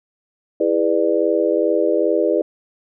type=chord; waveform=sine; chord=E dominant seventh; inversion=none; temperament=just; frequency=329.6 / 412 / 494.4 / 593.3 Hz; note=E4 / G#4 / B4 / D5; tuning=0 / -14 / +2 / +18 cents; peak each=-20 dBFS; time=0.6-2.42 s; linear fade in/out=5 ms; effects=none